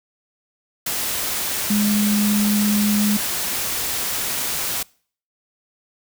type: tone in noise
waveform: sine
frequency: 207.7 Hz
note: G#3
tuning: in tune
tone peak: -16 dBFS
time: 1.7-3.17 s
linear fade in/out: 5 ms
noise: white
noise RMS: -24 dBFS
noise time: 0.86-4.83 s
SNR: +5 dB
effects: noise-tail reverb RT60 0.5 s tail -25 dB re dry